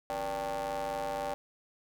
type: ring-modulated tone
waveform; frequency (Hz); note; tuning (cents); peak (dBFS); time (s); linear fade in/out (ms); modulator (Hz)
35% pulse; 103.83; G#2; 0; -28; 0.1-1.34; 0; 686
effects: none